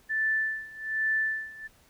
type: tone with tremolo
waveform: sine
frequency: 1760 Hz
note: A6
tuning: in tune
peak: -23 dBFS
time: 0.09-1.68 s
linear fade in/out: 20 ms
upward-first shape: sine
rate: 1.2 Hz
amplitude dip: 90%
effects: pink hiss -61 dBFS RMS until 1.89 s